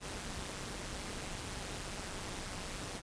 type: noise with amplitude modulation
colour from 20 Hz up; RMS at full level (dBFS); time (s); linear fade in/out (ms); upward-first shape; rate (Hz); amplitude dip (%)
pink; -39; 0-3.02; 50; sine; 194; 70
effects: resampled to 22050 Hz